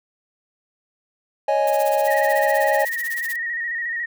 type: chord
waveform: triangle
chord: C# suspended second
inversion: none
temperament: equal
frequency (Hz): 554.4 / 622.3 / 830.6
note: C#5 / D#5 / G#5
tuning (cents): 0 / 0 / 0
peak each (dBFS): -19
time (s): 1.48-2.85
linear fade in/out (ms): 5
type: noise with tremolo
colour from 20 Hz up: blue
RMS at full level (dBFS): -31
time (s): 1.67-3.36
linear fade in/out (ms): 2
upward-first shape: sine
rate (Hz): 16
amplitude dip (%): 95
type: tone with vibrato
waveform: sine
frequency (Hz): 1875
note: A#6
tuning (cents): +10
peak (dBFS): -23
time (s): 2.07-4.06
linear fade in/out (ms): 10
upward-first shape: square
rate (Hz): 14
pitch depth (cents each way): 36
effects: none